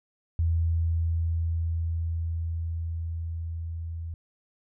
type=tone with level ramp; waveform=sine; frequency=82.8 Hz; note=E2; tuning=8 cents sharp; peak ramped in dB=-21 to -32 dBFS; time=0.39-4.14 s; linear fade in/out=0 ms; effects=none